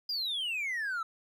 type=exponential sweep; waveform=triangle; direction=down; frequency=4978 to 1293 Hz; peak=-29 dBFS; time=0.09-1.03 s; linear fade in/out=5 ms; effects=tanh soft clip ceiling -25 dBFS